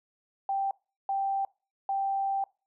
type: tone bursts at uneven times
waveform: sine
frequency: 784 Hz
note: G5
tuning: in tune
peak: -26 dBFS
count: 3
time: 0.49-0.71 / 1.09-1.45 / 1.89-2.44 s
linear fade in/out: 2 ms
effects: noise-tail reverb RT60 0.3 s tail -23 dB re dry